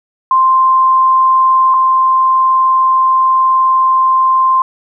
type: tone pair in turn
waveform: sine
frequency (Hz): 1046.5 / 1046.5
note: C6 / C6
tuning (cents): 0 / 0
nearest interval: unison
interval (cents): 0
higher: neither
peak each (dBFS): -6 / -7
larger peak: first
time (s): 0.31-1.74 / 1.74-4.62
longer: second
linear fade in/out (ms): 2
effects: none